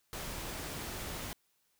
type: noise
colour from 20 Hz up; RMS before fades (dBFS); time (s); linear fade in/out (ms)
pink; -41; 0.13-1.33; 0
effects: white hiss -75 dBFS RMS until 1.79 s